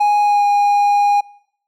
triangle tone with pitch glide, 828 to 817.1 Hz, G#5 to G#5, -5 to -28 cents, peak -9 dBFS, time 0-1.21 s, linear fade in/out 10 ms, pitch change -23 cents, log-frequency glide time 0.21-0.45 s, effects noise-tail reverb RT60 0.7 s tail -24 dB re dry

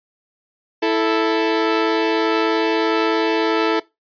sawtooth tone pair together, 329.6 / 440 Hz, E4 / A4, 0 / 0 cents, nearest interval perfect fourth, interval 500 cents, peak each -15 / -14 dBFS, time 0.82-3.8 s, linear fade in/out 10 ms, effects noise-tail reverb RT60 0.2 s tail -20 dB re dry + resampled to 11025 Hz

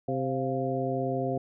harmonic tone with a mistuned harmonic, 131.4 Hz, C3, 8 cents sharp, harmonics 1 / 2 / 3 / 4 / 5, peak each -33 / -33 / -33 / -33 / -33 dBFS, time 0.08-1.38 s, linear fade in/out 5 ms, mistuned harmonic 5, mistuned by +90 cents, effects none

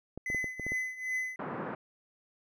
clicks, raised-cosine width 2 ms, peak -26 dBFS, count 7, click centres 0.176 / 0.301 / 0.347 / 0.443 / 0.597 / 0.666 / 0.72 s
triangle tone with tremolo, 2023 Hz, B6, 41 cents sharp, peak -27 dBFS, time 0.26-1.36 s, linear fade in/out 2 ms, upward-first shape triangle, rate 2.5 Hz, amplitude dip 85%
pink band-pass noise, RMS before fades -38 dBFS, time 1.39-1.75 s, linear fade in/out 5 ms, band 160 to 1600 Hz, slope 24 dB/octave
effects none

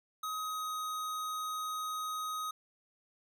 square tone with pitch glide, 1264 to 1256 Hz, D#6 to D#6, +27 to +16 cents, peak -36 dBFS, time 0.23-2.51 s, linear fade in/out 5 ms, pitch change -11 cents, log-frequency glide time 0.38-0.74 s, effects none

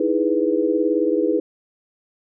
sine chord, E major seventh, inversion third, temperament equal, 311.1 / 329.6 / 415.3 / 493.9 Hz, D#4 / E4 / G#4 / B4, 0 / 0 / 0 / 0 cents, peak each -22 dBFS, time 0-1.4 s, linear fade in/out 5 ms, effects none

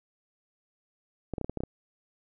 clicks, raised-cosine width 2 ms, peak -19 dBFS, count 8, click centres 1.337 / 1.382 / 1.413 / 1.445 / 1.496 / 1.573 / 1.605 / 1.636 s, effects none

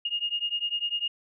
sine beating tone pair, 2842 / 2852 Hz, F7 / F7, +30 / +36 cents, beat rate 10 Hz, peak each -30 dBFS, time 0.05-1.08 s, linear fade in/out 5 ms, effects none

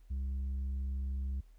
sine tone with tanh clipping, 66.7 Hz, C2, 34 cents sharp, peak -34 dBFS, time 0.1-1.41 s, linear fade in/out 10 ms, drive 4 dB, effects added 40 Hz sine -55 dBFS peak until 1.58 s + pink hiss -75 dBFS RMS until 1.58 s

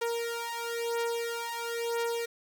sawtooth beating tone pair, 466.2 / 467.2 Hz, A#4 / A#4, 0 / +4 cents, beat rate 1 Hz, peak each -30 dBFS, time 0.01-2.26 s, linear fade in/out 10 ms, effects 9-bit

